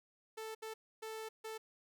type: tone bursts at uneven times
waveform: sawtooth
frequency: 440.5 Hz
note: A4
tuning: 2 cents sharp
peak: -39 dBFS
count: 4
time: 0.37-0.55 / 0.62-0.74 / 1.02-1.29 / 1.44-1.58 s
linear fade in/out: 10 ms
effects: none